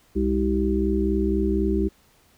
harmonic tone with a mistuned harmonic, 64 Hz, C2, 38 cents flat, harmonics 1 / 3 / 5 / 6, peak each -25 / -25 / -25 / -25 dBFS, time 0.15-1.89 s, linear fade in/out 20 ms, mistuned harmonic 3, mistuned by +90 cents, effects pink hiss -59 dBFS RMS until 2.37 s

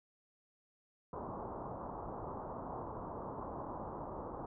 white low-pass noise, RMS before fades -44 dBFS, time 1.13-4.46 s, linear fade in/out 2 ms, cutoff 1100 Hz, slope 48 dB/octave, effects none

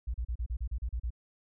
sine tone bursts, 58.8 Hz, A#1, 16 cents sharp, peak -30 dBFS, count 10, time 0.07-1.105 s, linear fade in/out 10 ms, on 72 ms, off 35 ms, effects none

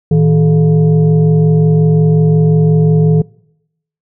sine tone with frequency modulation, 158.8 Hz, D#3, 36 cents sharp, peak -6 dBFS, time 0.11-3.22 s, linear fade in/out 5 ms, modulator 272 Hz, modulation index 0.68, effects noise-tail reverb RT60 0.8 s tail -24 dB re dry

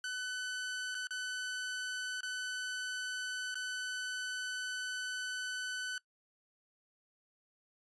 sawtooth tone with dropouts, 1504 Hz, F#6, 28 cents sharp, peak -33 dBFS, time 0.04-5.98 s, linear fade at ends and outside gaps 2 ms, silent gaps 0.946-0.95 / 1.071-1.107 / 2.207-2.231 / 3.544-3.554 s, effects noise-tail reverb RT60 0.1 s tail -22 dB re dry + resampled to 22050 Hz

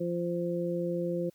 harmonic tone, 173.3 Hz, F3, 13 cents flat, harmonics 1 / 2 / 3, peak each -33 / -33 / -33 dBFS, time 0-1.3 s, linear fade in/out 10 ms, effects white hiss -68 dBFS RMS until 1.34 s

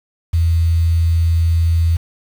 sine tone with quantisation, 83.2 Hz, E2, 17 cents sharp, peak -11 dBFS, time 0.33-1.97 s, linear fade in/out 10 ms, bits 6, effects none

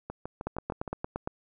two click trains, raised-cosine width 1 ms, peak -22 / -17 dBFS, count 6 / 8, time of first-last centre 0.1-0.878 / 0.47-1.275 s, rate 6.43 / 8.7 Hz, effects none

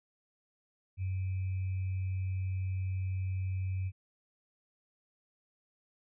sine tone with sample-and-hold, 94 Hz, F#2, 28 cents sharp, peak -31 dBFS, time 0.97-3.92 s, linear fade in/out 50 ms, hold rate 2450 Hz, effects resampled to 8000 Hz

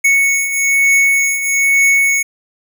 square beating tone pair, 2213 / 2214.1 Hz, C#7 / C#7, -3 / -3 cents, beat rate 1.1 Hz, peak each -18 / -12 dBFS, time 0.04-2.23 s, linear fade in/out 10 ms, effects none

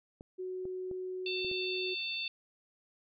clicks, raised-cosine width 2 ms, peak -34 dBFS, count 5, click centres 0.209 / 0.654 / 0.913 / 1.447 / 1.514 s
sine tone, 370 Hz, F#4, in tune, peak -36 dBFS, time 0.38-1.95 s, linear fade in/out 20 ms
harmonic tone, 892 Hz, A5, 23 cents sharp, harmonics 3 / 4 / 5, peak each -37 / -39 / -41 dBFS, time 1.26-2.28 s, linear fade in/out 2 ms
effects none

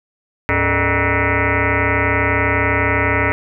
sine tone with frequency modulation, 952 Hz, A#5, 36 cents sharp, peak -13 dBFS, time 0.49-3.32 s, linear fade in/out 0 ms, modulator 176 Hz, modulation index 7.4, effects none

